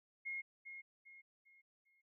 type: tone with echo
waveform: sine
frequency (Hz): 2150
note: C7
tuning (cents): +47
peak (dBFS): -40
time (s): 0.25-0.42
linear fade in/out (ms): 20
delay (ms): 400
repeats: 4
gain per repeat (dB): -8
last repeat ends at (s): 2.02
effects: none